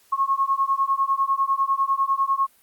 sine beating tone pair, 1084 / 1094 Hz, C#6 / C#6, -39 / -23 cents, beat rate 10 Hz, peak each -22 / -22 dBFS, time 0.12-2.47 s, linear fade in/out 10 ms, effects white hiss -58 dBFS RMS until 2.62 s + Opus 48 kbps

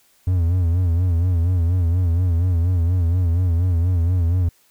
triangle tone with vibrato, 87.31 Hz, F2, in tune, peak -13 dBFS, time 0.27-4.49 s, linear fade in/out 5 ms, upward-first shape sine, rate 4.2 Hz, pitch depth 98 cents each way, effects white hiss -58 dBFS RMS until 4.7 s

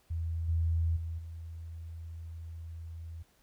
sine tone with level steps, 82.5 Hz, E2, 2 cents sharp, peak -31 / -26 / -34 / -40 dBFS, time 0.1-3.23 s, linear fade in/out 10 ms, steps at 0.48 / 0.96 / 1.18 s, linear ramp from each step 10 ms, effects pink hiss -68 dBFS RMS until 3.42 s

